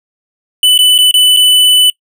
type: tone with dropouts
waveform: square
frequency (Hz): 2992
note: F#7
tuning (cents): +19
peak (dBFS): -5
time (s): 0.63-1.9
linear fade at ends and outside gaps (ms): 2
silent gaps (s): 0.778-0.789 / 0.98-0.987 / 1.112-1.14 / 1.365-1.37
effects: noise-tail reverb RT60 0.1 s tail -24 dB re dry